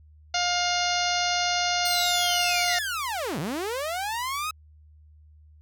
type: harmonic tone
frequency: 708 Hz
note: F5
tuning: 23 cents sharp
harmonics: 1 / 2 / 3 / 4 / 5 / 6 / 7 / 8 / 9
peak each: -27 / -31 / -32 / -32 / -34 / -32 / -33 / -35 / -35 dBFS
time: 0.34-2.79 s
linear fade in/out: 5 ms
type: linear two-way sweep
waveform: sawtooth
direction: down then up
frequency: 4356 to 130.81 to 1288 Hz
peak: -24 dBFS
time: 1.85-4.51 s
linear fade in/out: 5 ms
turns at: 3.39 s
effects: added 76 Hz sine -50 dBFS peak until 5.61 s